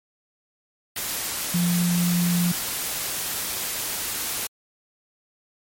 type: tone in noise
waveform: sine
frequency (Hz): 174.61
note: F3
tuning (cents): 0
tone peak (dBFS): -19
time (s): 1.54-2.52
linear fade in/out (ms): 5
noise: white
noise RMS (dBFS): -28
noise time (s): 0.96-4.47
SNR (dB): +6
effects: MP3 64 kbps